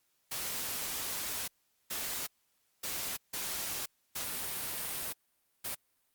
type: noise bursts at uneven times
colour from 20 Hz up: white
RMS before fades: -37 dBFS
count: 6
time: 0.31-1.48 / 1.9-2.27 / 2.83-3.17 / 3.33-3.86 / 4.15-5.13 / 5.64-5.75 s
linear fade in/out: 10 ms
effects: white hiss -75 dBFS RMS until 6.14 s + Opus 48 kbps